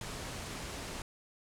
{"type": "low-pass noise", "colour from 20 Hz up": "pink", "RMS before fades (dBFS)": -42, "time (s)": [0.01, 1.02], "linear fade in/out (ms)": 2, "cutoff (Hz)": 10000, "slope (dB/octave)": 24, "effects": []}